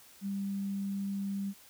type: tone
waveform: sine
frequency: 197.7 Hz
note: G3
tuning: 15 cents sharp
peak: -32 dBFS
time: 0.21-1.54 s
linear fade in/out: 50 ms
effects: white hiss -57 dBFS RMS until 1.69 s